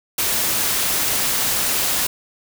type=noise; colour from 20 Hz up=white; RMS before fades=-20 dBFS; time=0.18-2.07 s; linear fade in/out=5 ms; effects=none